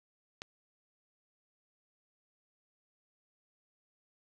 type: click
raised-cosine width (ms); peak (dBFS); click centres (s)
0.2; -23; 0.419
effects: none